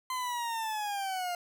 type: linear sweep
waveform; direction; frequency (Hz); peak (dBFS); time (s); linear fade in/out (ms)
40% pulse; down; 1032 to 698.5; -31; 0.1-1.35; 2
effects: none